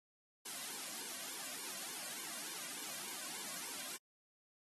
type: noise with flanger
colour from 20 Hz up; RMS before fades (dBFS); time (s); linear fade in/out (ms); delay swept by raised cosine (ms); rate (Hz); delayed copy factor
white; -45; 0.45-3.97; 10; 1.5 to 2.36; 3.4; -0.95
effects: high-pass 200 Hz 12 dB/octave + AAC 32 kbps